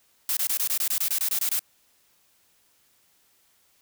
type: noise bursts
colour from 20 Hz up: blue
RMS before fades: -25 dBFS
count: 13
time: 0.29-1.593 s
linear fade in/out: 2 ms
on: 79 ms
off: 23 ms
effects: white hiss -64 dBFS RMS until 3.81 s